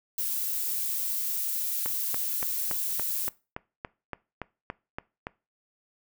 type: noise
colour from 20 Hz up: violet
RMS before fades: -30 dBFS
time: 0.18-3.29 s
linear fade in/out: 2 ms
type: click train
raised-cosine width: 0.5 ms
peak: -18 dBFS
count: 13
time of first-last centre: 1.86-5.269 s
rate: 3.52 Hz
effects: noise-tail reverb RT60 0.3 s tail -22 dB re dry